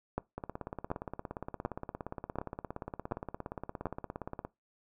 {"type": "two click trains", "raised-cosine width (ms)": 1, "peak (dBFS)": [-18, -24], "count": [6, 71], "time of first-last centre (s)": [[0.18, 3.856], [0.38, 4.45]], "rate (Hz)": [1.36, 17.2], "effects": ["noise-tail reverb RT60 0.2 s tail -21 dB re dry"]}